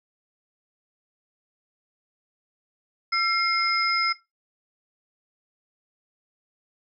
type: tone cluster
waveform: sine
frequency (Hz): 1349 / 2124 / 5090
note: E6 / C7 / D#8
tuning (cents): +40 / +25 / +39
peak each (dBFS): -25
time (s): 3.12-4.13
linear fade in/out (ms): 10
effects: noise-tail reverb RT60 0.2 s tail -17 dB re dry